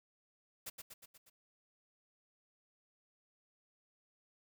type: noise with echo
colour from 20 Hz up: white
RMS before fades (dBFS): -44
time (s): 0.66-0.7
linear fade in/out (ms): 10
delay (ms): 120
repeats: 5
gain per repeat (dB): -4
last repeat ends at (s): 1.3
effects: none